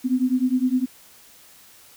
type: beating tone pair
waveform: sine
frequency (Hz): 250 / 259.8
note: B3 / C4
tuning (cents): +21 / -12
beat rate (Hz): 9.8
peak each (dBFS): -21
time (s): 0.04-0.86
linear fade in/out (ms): 20
effects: white hiss -50 dBFS RMS until 1.96 s